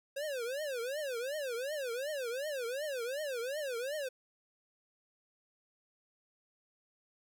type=tone with vibrato; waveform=square; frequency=533 Hz; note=C5; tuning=32 cents sharp; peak=-36 dBFS; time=0.16-4.09 s; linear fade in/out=10 ms; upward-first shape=triangle; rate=2.7 Hz; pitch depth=290 cents each way; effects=none